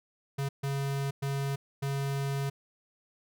square tone bursts at uneven times, 138.59 Hz, C#3, in tune, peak -30 dBFS, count 4, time 0.38-0.49 / 0.63-1.11 / 1.22-1.56 / 1.82-2.5 s, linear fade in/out 10 ms, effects none

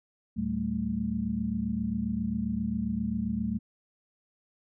sine tone cluster, 76.8 / 113.8 / 193.3 / 220.8 Hz, D#2 / A#2 / G3 / A3, -22 / -41 / -24 / +6 cents, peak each -38 / -39 / -32 / -30 dBFS, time 0.36-3.59 s, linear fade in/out 20 ms, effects none

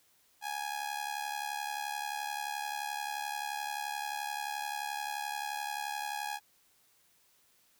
sawtooth tone with amplitude modulation, 830.6 Hz, G#5, in tune, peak -28 dBFS, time 0.41-6.4 s, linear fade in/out 50 ms, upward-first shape sine, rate 71.5 Hz, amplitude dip 75%, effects white hiss -68 dBFS RMS until 7.79 s

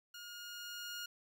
15% pulse tone with level ramp, 1428 Hz, F6, 38 cents sharp, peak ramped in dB -42 to -35 dBFS, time 0.14-1.06 s, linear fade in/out 5 ms, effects none

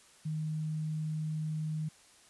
sine tone, 155.56 Hz, D#3, in tune, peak -32 dBFS, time 0.25-1.89 s, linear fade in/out 10 ms, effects white hiss -60 dBFS RMS until 2.29 s + resampled to 24000 Hz

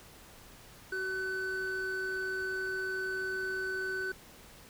triangle tone pair together, 378.2 / 1508 Hz, F#4 / F#6, +38 / +32 cents, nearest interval 2 octaves, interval 2394 cents, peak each -36 / -32 dBFS, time 0.92-4.12 s, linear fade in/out 5 ms, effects pink hiss -54 dBFS RMS until 4.69 s

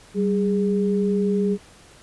sine tone pair together, 194.2 / 411.5 Hz, G3 / G#4, -16 / -16 cents, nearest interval octave + minor second, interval 1300 cents, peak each -20 / -22 dBFS, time 0.14-1.58 s, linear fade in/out 50 ms, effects pink hiss -49 dBFS RMS until 2.02 s + resampled to 24000 Hz

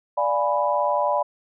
sine chord, D diminished seventh, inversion none, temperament equal, 587.3 / 698.5 / 830.6 / 987.8 Hz, D5 / F5 / Ab5 / Cb6, 0 / 0 / 0 / 0 cents, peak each -23 / -28 / -26 / -23 dBFS, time 0.17-1.23 s, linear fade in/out 10 ms, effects none

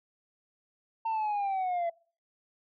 sine linear sweep, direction down, 909 to 670 Hz, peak -25 dBFS, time 1.05-1.9 s, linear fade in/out 10 ms, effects noise-tail reverb RT60 0.4 s tail -24 dB re dry + tanh soft clip ceiling -27 dBFS

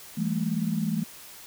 sine tone cluster, 166.3 / 203.9 / 223.5 Hz, E3 / G#3 / A3, +16 / -32 / +27 cents, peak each -29 dBFS, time 0.17-1.04 s, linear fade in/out 10 ms, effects white hiss -46 dBFS RMS until 1.46 s

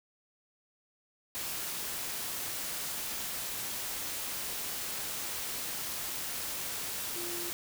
sine tone in noise, 346.3 Hz, F4, 15 cents flat, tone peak -41 dBFS, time 7.16-7.5 s, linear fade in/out 0 ms, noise white, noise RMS -37 dBFS, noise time 1.35-7.53 s, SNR -7 dB, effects none

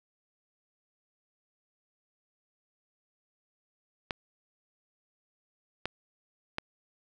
clicks, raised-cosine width 0.3 ms, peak -15 dBFS, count 3, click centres 4.108 / 5.856 / 6.584 s, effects none

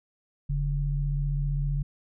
sine tone pair together, 42.37 / 142.5 Hz, E1 / C#3, +48 / +48 cents, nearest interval octave + major sixth, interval 2100 cents, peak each -27 dBFS, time 0.49-1.83 s, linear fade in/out 10 ms, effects none

